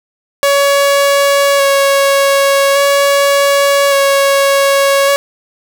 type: tone with vibrato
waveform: sawtooth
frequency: 558 Hz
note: C#5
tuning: 11 cents sharp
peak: -4 dBFS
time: 0.43-5.16 s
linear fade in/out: 0 ms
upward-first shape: square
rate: 0.43 Hz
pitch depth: 12 cents each way
effects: none